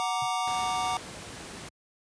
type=chord; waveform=square; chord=Gb augmented; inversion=none; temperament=equal; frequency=740 / 932.3 / 1174.7 Hz; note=Gb5 / Bb5 / D6; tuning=0 / 0 / 0 cents; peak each=-31 / -33 / -33 dBFS; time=0-0.97 s; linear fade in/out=0 ms
type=tone with exponential decay; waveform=sine; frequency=130.6 Hz; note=C3; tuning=3 cents flat; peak=-35 dBFS; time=0.22-0.31 s; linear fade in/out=0 ms; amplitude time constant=18 ms
type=noise; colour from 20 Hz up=pink; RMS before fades=-41 dBFS; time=0.47-1.69 s; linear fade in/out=5 ms
effects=high-pass 80 Hz 12 dB/octave + resampled to 22050 Hz